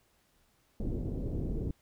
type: low-pass noise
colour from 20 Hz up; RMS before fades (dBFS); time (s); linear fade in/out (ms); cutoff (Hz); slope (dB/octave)
pink; -34; 0.8-1.71; 2; 420; 24
effects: pink hiss -70 dBFS RMS until 1.81 s